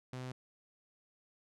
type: tone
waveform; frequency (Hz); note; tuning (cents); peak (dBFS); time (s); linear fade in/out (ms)
sawtooth; 127.6; C3; -43; -37; 0.13-0.32; 2
effects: low-pass 8000 Hz 12 dB/octave